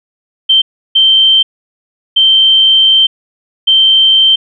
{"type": "tone bursts at uneven times", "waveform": "sine", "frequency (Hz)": 3124, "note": "G7", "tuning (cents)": -7, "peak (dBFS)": -4, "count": 4, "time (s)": [[0.49, 0.62], [0.95, 1.43], [2.16, 3.07], [3.67, 4.36]], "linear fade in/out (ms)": 10, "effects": []}